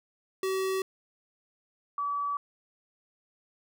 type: tone pair in turn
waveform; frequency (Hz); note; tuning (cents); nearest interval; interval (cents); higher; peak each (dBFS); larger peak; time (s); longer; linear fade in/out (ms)
square / sine; 380.8 / 1146.4; F#4 / D6; +50 / -42; octave + perfect fifth; 1908; second; -28; neither; 0.43-0.82 / 1.98-2.37; neither; 2
effects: none